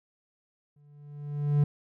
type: tone with exponential growth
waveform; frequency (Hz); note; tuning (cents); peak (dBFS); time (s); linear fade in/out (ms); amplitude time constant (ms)
triangle; 145.8; D3; -12; -16; 0.76-1.64; 5; 190
effects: none